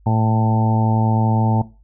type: harmonic tone with a mistuned harmonic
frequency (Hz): 110.9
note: A2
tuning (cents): +14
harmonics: 1 / 2 / 3 / 4 / 5 / 6 / 7 / 8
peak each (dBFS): -16 / -21 / -30 / -32 / -32 / -31 / -26 / -25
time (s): 0.06-1.62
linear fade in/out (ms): 5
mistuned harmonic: 1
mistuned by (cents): +16
effects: noise-tail reverb RT60 0.3 s tail -17 dB re dry + added 50 Hz sine -47 dBFS peak until 1.83 s